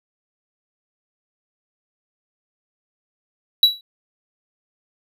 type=tone with exponential decay; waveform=triangle; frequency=3914 Hz; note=B7; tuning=16 cents flat; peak=-4 dBFS; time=3.63-3.81 s; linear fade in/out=2 ms; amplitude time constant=37 ms; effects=none